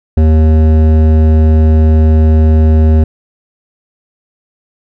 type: tone with hard clipping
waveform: sine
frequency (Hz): 78.5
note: D#2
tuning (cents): +16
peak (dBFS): -6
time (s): 0.17-3.04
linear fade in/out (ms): 5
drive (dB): 13
effects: none